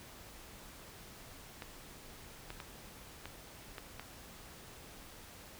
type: clicks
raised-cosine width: 0.3 ms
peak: -27 dBFS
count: 6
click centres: 1.622 / 2.504 / 2.602 / 3.256 / 3.782 / 3.996 s
effects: pink hiss -53 dBFS RMS until 5.59 s